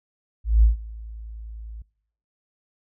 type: tone with ADSR envelope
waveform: sine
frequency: 55 Hz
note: A1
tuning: in tune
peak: -10 dBFS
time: 0.44-1.82 s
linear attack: 190 ms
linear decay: 130 ms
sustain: -24 dB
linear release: 4 ms
effects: noise-tail reverb RT60 0.7 s tail -25 dB re dry